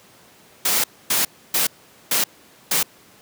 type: noise bursts at uneven times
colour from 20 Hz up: white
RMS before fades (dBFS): -19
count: 5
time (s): 0.65-0.84 / 1.1-1.25 / 1.54-1.67 / 2.11-2.24 / 2.71-2.83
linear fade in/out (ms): 5
effects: pink hiss -50 dBFS RMS until 3.21 s + high-pass 150 Hz 12 dB/octave